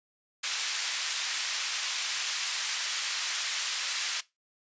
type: band-pass noise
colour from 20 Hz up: white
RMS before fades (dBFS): -32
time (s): 0.43-4.21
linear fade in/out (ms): 10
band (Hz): 1500 to 6400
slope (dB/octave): 12
effects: noise-tail reverb RT60 0.2 s tail -19 dB re dry + resampled to 16000 Hz